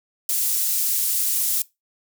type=high-pass noise; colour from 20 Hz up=pink; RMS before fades=-22 dBFS; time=0.29-1.62 s; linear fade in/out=2 ms; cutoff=9700 Hz; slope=12 dB/octave; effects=noise-tail reverb RT60 0.2 s tail -20 dB re dry